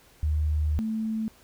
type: tone pair in turn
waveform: sine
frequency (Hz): 76.2 / 220.3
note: D#2 / A3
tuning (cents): -36 / +2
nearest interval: octave + tritone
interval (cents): 1838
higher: second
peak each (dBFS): -22 / -26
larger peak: first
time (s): 0.23-0.79 / 0.79-1.28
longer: first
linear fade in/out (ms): 0
effects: pink hiss -57 dBFS RMS until 1.43 s

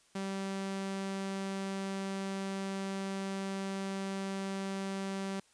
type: tone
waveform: sawtooth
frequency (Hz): 194.2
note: G3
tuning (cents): -16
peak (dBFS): -31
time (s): 0.15-5.4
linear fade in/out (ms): 5
effects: white hiss -66 dBFS RMS until 5.53 s + resampled to 22050 Hz

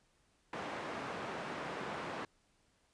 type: band-pass noise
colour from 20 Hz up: white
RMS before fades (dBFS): -42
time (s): 0.53-2.25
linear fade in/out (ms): 2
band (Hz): 140 to 1300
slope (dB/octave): 12
effects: pink hiss -73 dBFS RMS until 2.93 s + resampled to 22050 Hz

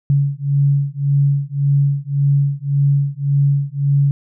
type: beating tone pair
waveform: sine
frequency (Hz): 140 / 141.8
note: C#3 / C#3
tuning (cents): +18 / +40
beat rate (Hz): 1.8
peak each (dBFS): -16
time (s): 0.1-4.11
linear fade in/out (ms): 0
effects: none

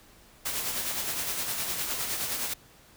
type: noise with tremolo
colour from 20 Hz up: white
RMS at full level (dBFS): -30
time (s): 0.45-2.54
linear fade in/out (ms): 10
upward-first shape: sine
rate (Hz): 9.7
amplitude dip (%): 40
effects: pink hiss -56 dBFS RMS until 2.96 s

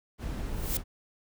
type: noise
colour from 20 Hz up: brown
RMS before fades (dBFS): -34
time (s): 0.18-0.84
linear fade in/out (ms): 50
type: noise with exponential growth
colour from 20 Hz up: blue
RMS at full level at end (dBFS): -28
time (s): 0.45-0.77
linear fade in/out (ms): 2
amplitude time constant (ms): 69
effects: none

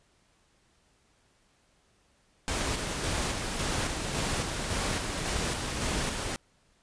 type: noise with tremolo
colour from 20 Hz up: pink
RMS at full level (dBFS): -30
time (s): 2.48-6.36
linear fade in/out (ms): 0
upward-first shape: square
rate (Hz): 1.8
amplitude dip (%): 30
effects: pink hiss -67 dBFS RMS until 6.82 s + resampled to 22050 Hz

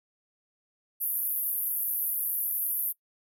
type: band-pass noise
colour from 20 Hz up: pink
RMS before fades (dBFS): -30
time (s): 1-2.93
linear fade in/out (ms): 20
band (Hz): 11000 to 15000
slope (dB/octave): 96
effects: noise-tail reverb RT60 0.1 s tail -22 dB re dry

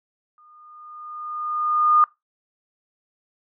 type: tone with exponential growth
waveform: sine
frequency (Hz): 1220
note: D#6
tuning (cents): -34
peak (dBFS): -11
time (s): 0.38-2.04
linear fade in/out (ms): 1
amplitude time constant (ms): 360
effects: noise-tail reverb RT60 0.2 s tail -22 dB re dry

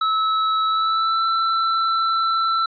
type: tone with pitch glide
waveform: square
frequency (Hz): 1300 to 1335.8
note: E6 to E6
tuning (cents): -24 to +23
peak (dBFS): -18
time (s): 0.01-2.66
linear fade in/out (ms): 5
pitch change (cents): +47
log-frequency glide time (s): 0.66-1.25
effects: resampled to 11025 Hz

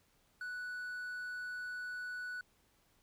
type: tone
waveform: triangle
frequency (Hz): 1480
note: F#6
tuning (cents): 0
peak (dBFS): -38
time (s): 0.41-2.41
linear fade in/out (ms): 2
effects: pink hiss -72 dBFS RMS until 3.02 s

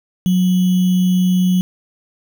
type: tone with sample-and-hold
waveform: sine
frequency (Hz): 182.7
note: F#3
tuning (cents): -22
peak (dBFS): -11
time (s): 0.26-1.61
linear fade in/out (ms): 0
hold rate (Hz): 3150
effects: none

